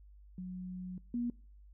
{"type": "tone pair in turn", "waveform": "sine", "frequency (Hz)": [182.7, 240], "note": ["F#3", "B3"], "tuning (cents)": [-22, -49], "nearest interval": "perfect fourth", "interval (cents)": 473, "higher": "second", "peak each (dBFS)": [-39, -32], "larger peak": "second", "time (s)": [[0.38, 0.98], [1.14, 1.3]], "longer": "first", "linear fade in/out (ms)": 2, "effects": ["noise-tail reverb RT60 0.5 s tail -24 dB re dry", "added 50 Hz sine -54 dBFS peak until 1.73 s"]}